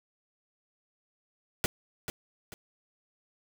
pink noise with echo, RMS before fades -27 dBFS, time 1.64-1.66 s, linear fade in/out 0 ms, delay 440 ms, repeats 2, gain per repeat -9 dB, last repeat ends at 2.54 s, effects none

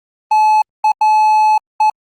triangle tone bursts at uneven times, 860 Hz, A5, 40 cents flat, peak -6 dBFS, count 4, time 0.31-0.62 / 0.84-0.92 / 1.01-1.58 / 1.8-1.9 s, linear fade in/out 5 ms, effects Opus 32 kbps

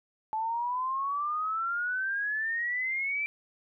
sine exponential sweep, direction up, 865 to 2349 Hz, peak -28 dBFS, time 0.33-3.26 s, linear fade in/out 0 ms, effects none

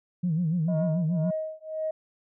sine tone with vibrato, 166.8 Hz, E3, 21 cents sharp, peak -22 dBFS, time 0.23-1.31 s, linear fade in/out 10 ms, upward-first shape sine, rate 6.9 Hz, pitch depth 140 cents each way
sine tone with tremolo, 629 Hz, D#5, 19 cents sharp, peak -25 dBFS, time 0.68-1.91 s, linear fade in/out 5 ms, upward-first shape triangle, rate 1.9 Hz, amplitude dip 100%
effects tanh soft clip ceiling -18 dBFS

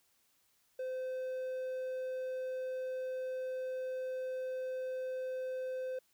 triangle tone, 515 Hz, C5, 28 cents flat, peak -34 dBFS, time 0.79-5.99 s, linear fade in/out 5 ms, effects white hiss -73 dBFS RMS until 6.13 s

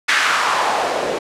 white noise with band-pass filter sweep, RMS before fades -18 dBFS, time 0.08-1.19 s, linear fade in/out 10 ms, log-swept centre 1800 to 430 Hz, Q 2.1, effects low-pass 9000 Hz 12 dB/octave

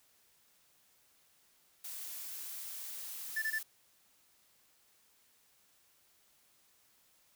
blue noise, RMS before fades -44 dBFS, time 1.84-3.63 s, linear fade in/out 5 ms
triangle tone bursts, 1760 Hz, A6, in tune, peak -30 dBFS, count 3, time 3.36-3.589 s, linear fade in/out 10 ms, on 63 ms, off 20 ms
effects white hiss -69 dBFS RMS until 7.35 s

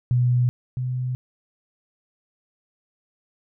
sine tone pair in turn, 123.47 / 126.58 Hz, B2 / B2, 0 / +43 cents, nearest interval unison, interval 43 cents, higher second, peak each -16 / -23 dBFS, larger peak first, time 0.11-0.49 / 0.77-1.15 s, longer neither, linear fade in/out 0 ms, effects none

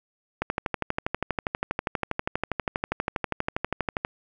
click train, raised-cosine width 0.5 ms, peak -10 dBFS, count 46, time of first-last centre 0.42-4.049 s, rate 12.4 Hz, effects none

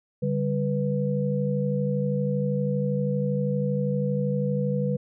sine tone cluster, 143.2 / 195.8 / 492.5 Hz, D3 / G3 / B4, -43 / -2 / -5 cents, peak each -26 / -27 / -28 dBFS, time 0.22-4.97 s, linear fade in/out 10 ms, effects none

